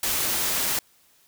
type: noise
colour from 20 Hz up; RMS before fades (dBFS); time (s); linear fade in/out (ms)
white; -25; 0.03-0.79; 2
effects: white hiss -60 dBFS RMS until 1.27 s